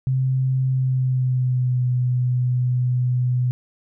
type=tone with pitch glide; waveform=sine; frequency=130.81 to 124.9 Hz; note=C3 to B2; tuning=0 to +20 cents; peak=-17 dBFS; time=0.07-3.51 s; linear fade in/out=0 ms; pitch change=-80 cents; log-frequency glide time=0.69-1.86 s; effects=none